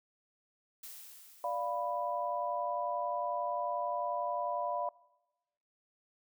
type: noise with exponential decay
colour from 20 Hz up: blue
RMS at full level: -46 dBFS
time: 0.83-2.63 s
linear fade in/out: 5 ms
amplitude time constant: 390 ms
type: chord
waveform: sine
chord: B diminished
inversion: first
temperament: equal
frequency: 587.3 / 698.5 / 987.8 Hz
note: D5 / F5 / B5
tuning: 0 / 0 / 0 cents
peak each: -37 / -36 / -36 dBFS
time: 1.44-4.89 s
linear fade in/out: 2 ms
effects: noise-tail reverb RT60 1.0 s tail -22 dB re dry